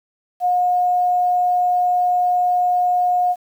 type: tone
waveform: sine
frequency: 719 Hz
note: F#5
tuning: 50 cents flat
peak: -14 dBFS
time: 0.4-3.36 s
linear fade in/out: 50 ms
effects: 8-bit